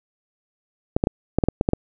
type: clicks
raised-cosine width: 2 ms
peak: -4 dBFS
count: 9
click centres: 0.965 / 1.039 / 1.071 / 1.386 / 1.438 / 1.486 / 1.611 / 1.689 / 1.734 s
effects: none